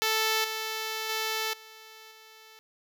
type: tone with level steps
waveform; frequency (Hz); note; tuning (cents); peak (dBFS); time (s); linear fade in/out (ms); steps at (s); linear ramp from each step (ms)
5% pulse; 440; A4; 0; -13 / -20 / -17 / -36 / -39; 0.02-2.59; 0; 0.44 / 1.09 / 1.53 / 2.11; 5
effects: none